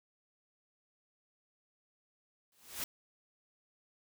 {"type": "noise with exponential growth", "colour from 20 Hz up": "white", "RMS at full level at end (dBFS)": -35, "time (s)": [2.52, 2.84], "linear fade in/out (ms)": 2, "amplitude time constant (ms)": 69, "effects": []}